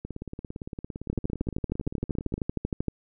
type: two click trains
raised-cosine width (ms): 3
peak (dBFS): -14 / -22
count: 24 / 42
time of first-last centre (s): 1.1-2.883 / 0.05-2.38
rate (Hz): 12.9 / 17.6
effects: none